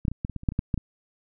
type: clicks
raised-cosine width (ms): 5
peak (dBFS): -17 / -10 / -21 / -15 / -23 / -19 / -29 / -9 / -23 / -11 / -11 / -17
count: 12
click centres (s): 0.052 / 0.082 / 0.116 / 0.249 / 0.297 / 0.363 / 0.434 / 0.488 / 0.521 / 0.591 / 0.742 / 0.777
effects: none